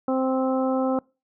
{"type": "harmonic tone", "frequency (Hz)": 261.6, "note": "C4", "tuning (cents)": 0, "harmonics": [1, 2, 3, 4, 5], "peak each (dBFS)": [-23, -25, -30, -36, -34], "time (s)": [0.08, 0.99], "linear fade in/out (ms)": 2, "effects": ["noise-tail reverb RT60 0.3 s tail -25 dB re dry"]}